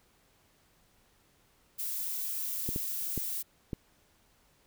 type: noise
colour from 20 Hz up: violet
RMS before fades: -35 dBFS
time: 1.78-3.43 s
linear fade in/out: 20 ms
type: clicks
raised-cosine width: 3 ms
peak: -21 dBFS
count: 4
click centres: 2.69 / 2.761 / 3.177 / 3.732 s
effects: pink hiss -67 dBFS RMS until 4.66 s